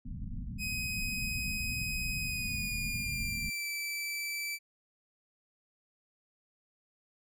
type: low-pass noise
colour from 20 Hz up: pink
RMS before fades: -39 dBFS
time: 0.05-3.5 s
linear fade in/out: 5 ms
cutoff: 250 Hz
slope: 96 dB/octave
type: tone with pitch glide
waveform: sawtooth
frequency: 2518 to 2322 Hz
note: D#7 to D7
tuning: +20 to -20 cents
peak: -31 dBFS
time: 0.58-4.59 s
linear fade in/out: 50 ms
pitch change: -140 cents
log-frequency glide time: 2.2-3.69 s
effects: none